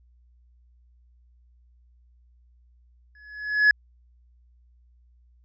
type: tone with exponential growth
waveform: triangle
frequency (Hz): 1696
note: G#6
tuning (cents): +36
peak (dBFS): -10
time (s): 3.15-3.71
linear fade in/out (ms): 2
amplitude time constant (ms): 120
effects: added 60 Hz sine -55 dBFS peak until 5.44 s + resampled to 16000 Hz